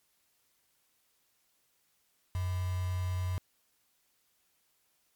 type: tone with quantisation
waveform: sine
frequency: 91 Hz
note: F#2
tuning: 28 cents flat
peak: -30 dBFS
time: 2.35-3.38 s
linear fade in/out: 0 ms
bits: 7
effects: white hiss -73 dBFS RMS until 5.15 s + MP3 96 kbps